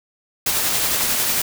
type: noise with tremolo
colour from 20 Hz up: white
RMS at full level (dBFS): -19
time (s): 0.46-1.42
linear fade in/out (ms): 5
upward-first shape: sine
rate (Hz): 11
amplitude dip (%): 25
effects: none